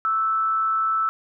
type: tone with frequency modulation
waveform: sine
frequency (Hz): 1318.5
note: E6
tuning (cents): 0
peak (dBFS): -19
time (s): 0.05-1.09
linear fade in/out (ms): 0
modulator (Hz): 193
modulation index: 0.25
effects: none